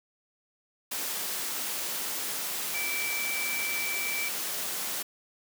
sine tone in noise, 2322 Hz, D7, 20 cents flat, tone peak -31 dBFS, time 2.74-4.29 s, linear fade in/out 10 ms, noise white, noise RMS -33 dBFS, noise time 0.91-5.03 s, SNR -1 dB, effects high-pass 200 Hz 12 dB/octave

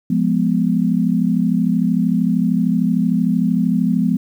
sine chord, F diminished, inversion none, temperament equal with one note detuned, 174.61 / 207.7 / 247.8 Hz, F3 / Ab3 / Cb4, 0 / 0 / +6 cents, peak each -18 dBFS, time 0.1-4.17 s, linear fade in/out 5 ms, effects 8-bit

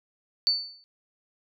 sine tone with exponential decay, 4500 Hz, C#8, 25 cents sharp, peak -17 dBFS, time 0.47-0.84 s, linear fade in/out 0 ms, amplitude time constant 79 ms, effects none

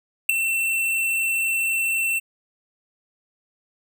square tone with ADSR envelope, 2692 Hz, E7, 36 cents sharp, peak -10 dBFS, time 0.29-2.2 s, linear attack 6 ms, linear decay 4 ms, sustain -11 dB, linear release 22 ms, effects none

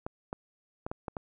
clicks, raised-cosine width 1 ms, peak -21 dBFS, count 6, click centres 0.065 / 0.329 / 0.865 / 0.915 / 1.082 / 1.168 s, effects none

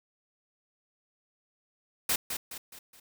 white noise with echo, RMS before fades -27 dBFS, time 2.09-2.16 s, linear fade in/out 5 ms, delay 210 ms, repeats 4, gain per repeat -7 dB, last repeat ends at 3 s, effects none

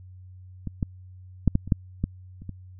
clicks, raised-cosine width 5 ms, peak -18 / -13 / -6 / -8 / -24 / -7 / -11 / -28 / -22 dBFS, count 9, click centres 0.673 / 0.828 / 1.477 / 1.554 / 1.676 / 1.722 / 2.04 / 2.42 / 2.493 s, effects added 92 Hz sine -43 dBFS peak until 2.79 s

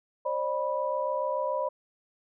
sine tone cluster, 534 / 601 / 983 Hz, C5 / D5 / B5, +35 / +40 / -8 cents, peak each -31 dBFS, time 0.25-1.69 s, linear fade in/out 10 ms, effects none

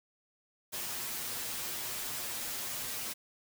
white noise with comb filter, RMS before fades -38 dBFS, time 0.72-3.14 s, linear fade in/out 20 ms, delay 8.3 ms, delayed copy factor +0.65, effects none

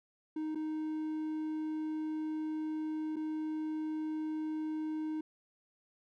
triangle tone with dropouts, 311.1 Hz, D#4, in tune, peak -32 dBFS, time 0.36-5.21 s, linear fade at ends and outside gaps 5 ms, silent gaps 0.549-0.555 / 3.16-3.165 s, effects none

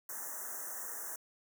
white band-stop noise, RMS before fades -42 dBFS, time 0.09-1.16 s, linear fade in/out 2 ms, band 1900 to 5800 Hz, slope 96 dB/octave, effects high-pass 400 Hz 12 dB/octave

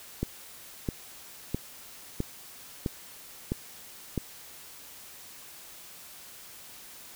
click train, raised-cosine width 3 ms, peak -15 dBFS, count 7, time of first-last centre 0.23-4.177 s, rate 1.52 Hz, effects white hiss -48 dBFS RMS until 7.15 s

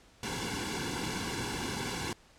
pink noise with comb filter, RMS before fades -35 dBFS, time 0.23-2.13 s, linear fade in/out 2 ms, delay 1.6 ms, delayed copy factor -0.95, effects pink hiss -60 dBFS RMS until 2.38 s + low-pass 8000 Hz 12 dB/octave

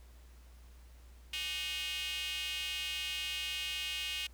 square tone with high-pass filter, 168.1 Hz, E3, 34 cents sharp, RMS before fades -38 dBFS, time 1.33-4.27 s, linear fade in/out 5 ms, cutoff 2800 Hz, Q 5.1, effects added 60 Hz sine -53 dBFS peak until 4.33 s + pink hiss -65 dBFS RMS until 4.33 s

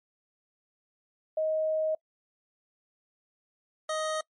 sine / 25% pulse tone pair in turn, 628 / 625.2 Hz, D#5 / D#5, +16 / +8 cents, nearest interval unison, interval 8 cents, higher first, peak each -25 dBFS, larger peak neither, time 1.37-1.95 / 3.89-4.21 s, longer first, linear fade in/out 5 ms, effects noise-tail reverb RT60 0.1 s tail -25 dB re dry + MP3 48 kbps

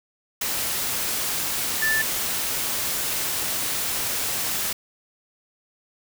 sine tone in noise, 1760 Hz, A6, in tune, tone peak -20 dBFS, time 1.82-2.02 s, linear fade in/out 5 ms, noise white, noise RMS -26 dBFS, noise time 0.41-4.73 s, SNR +3 dB, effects none

